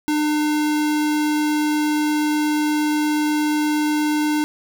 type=tone; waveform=square; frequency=301.4 Hz; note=D4; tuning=45 cents sharp; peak=-18 dBFS; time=0.08-4.44 s; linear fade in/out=0 ms; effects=none